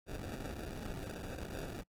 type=noise with sample-and-hold; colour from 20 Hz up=pink; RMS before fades=-43 dBFS; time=0.06-1.84 s; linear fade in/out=50 ms; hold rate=1050 Hz; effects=noise-tail reverb RT60 0.1 s tail -26 dB re dry + AAC 48 kbps